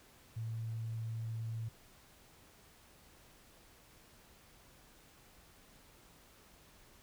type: tone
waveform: sine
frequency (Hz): 112.9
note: A2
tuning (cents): +45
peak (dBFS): -37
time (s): 0.36-1.69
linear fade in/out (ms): 10
effects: pink hiss -62 dBFS RMS until 7.02 s